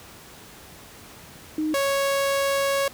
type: tone pair in turn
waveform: sine / sawtooth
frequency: 309.4 / 553.5 Hz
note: D#4 / C#5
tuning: -10 / -3 cents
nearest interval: minor seventh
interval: 1007 cents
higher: second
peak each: -22 / -17 dBFS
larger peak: second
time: 1.58-1.74 / 1.74-2.88 s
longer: second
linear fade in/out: 2 ms
effects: pink hiss -45 dBFS RMS until 2.93 s + high-pass 60 Hz 12 dB/octave